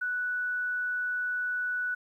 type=tone; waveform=sine; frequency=1480 Hz; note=F#6; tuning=in tune; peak=-28 dBFS; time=0.01-1.95 s; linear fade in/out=10 ms; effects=11-bit